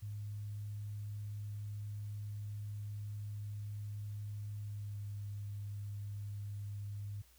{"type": "tone with pitch glide", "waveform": "sine", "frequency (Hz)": [103.83, 102.11], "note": ["G#2", "G#2"], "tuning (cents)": [0, -29], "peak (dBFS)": -40, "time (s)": [0.02, 7.22], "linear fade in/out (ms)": 10, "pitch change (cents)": -29, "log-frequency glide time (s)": [4.6, 5.11], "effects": ["added 60 Hz sine -65 dBFS peak until 7.38 s", "white hiss -67 dBFS RMS until 7.38 s"]}